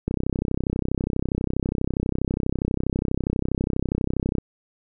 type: click train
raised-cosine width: 3 ms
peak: -10 dBFS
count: 140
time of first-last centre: 0.08-4.383 s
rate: 32.3 Hz
effects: none